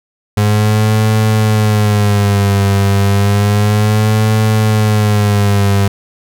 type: tone with vibrato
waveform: 35% pulse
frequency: 103.83 Hz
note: G#2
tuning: in tune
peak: -7 dBFS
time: 0.37-5.88 s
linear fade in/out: 5 ms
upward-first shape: sine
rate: 0.31 Hz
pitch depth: 83 cents each way
effects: none